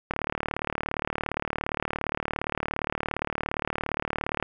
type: click train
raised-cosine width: 0.5 ms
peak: -12 dBFS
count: 162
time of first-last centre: 0.11-4.426 s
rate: 37.3 Hz
effects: none